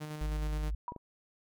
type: tone with tremolo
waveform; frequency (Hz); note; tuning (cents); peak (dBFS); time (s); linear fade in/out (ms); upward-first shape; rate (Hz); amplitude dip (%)
sawtooth; 152.3; D#3; -37; -34; 0-0.71; 20; square; 9.5; 30
type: tone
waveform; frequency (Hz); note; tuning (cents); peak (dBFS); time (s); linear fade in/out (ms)
sine; 51.91; G#1; 0; -31; 0.21-0.75; 5
type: tone with exponential decay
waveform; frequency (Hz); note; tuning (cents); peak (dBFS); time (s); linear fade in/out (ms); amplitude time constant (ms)
sine; 971; B5; -30; -31; 0.88-0.98; 1; 21
type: clicks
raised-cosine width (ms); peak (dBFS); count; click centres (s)
2; -30; 2; 0.921 / 0.963
effects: none